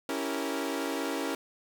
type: chord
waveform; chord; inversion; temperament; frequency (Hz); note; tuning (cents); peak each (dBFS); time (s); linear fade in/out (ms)
sawtooth; C# diminished seventh; none; equal with one note detuned; 278.9 / 329.6 / 392 / 466.2; C#4 / E4 / G4 / Bb4; +11 / 0 / 0 / 0; -30 / -32 / -35 / -33; 0.09-1.35; 2
effects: 10-bit